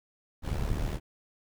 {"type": "noise with amplitude modulation", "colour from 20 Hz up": "brown", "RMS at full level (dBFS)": -28, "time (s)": [0.42, 1], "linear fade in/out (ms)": 50, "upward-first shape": "sine", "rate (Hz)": 74.9, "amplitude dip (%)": 70, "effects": []}